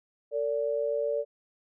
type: tone pair together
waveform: sine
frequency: 450 / 577.7 Hz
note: A4 / D5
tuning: +39 / -29 cents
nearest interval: major third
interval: 432 cents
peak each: -30 / -28 dBFS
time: 0.31-1.25 s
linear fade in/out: 50 ms
effects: none